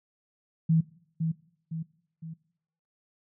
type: tone with echo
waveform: sine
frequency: 162 Hz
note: E3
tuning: 30 cents flat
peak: -19 dBFS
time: 0.69-0.81 s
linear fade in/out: 10 ms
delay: 510 ms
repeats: 3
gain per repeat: -6 dB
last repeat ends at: 2.34 s
effects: noise-tail reverb RT60 0.7 s tail -20 dB re dry